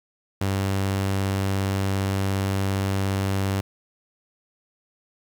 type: tone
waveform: sawtooth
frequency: 97.3 Hz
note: G2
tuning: 12 cents flat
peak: -18 dBFS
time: 0.41-3.61 s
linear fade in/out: 5 ms
effects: 8-bit